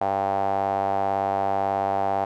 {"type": "tone with band-pass filter", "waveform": "sawtooth", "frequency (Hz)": 98.1, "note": "G2", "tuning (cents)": 2, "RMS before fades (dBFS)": -24, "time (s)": [0.01, 2.25], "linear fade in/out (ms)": 5, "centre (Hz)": 750, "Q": 6.5, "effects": []}